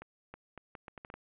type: accelerating click train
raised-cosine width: 0.5 ms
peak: -30 dBFS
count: 9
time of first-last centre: 0.02-1.14 s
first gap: 320 ms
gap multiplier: 0.74
effects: resampled to 8000 Hz + 12-bit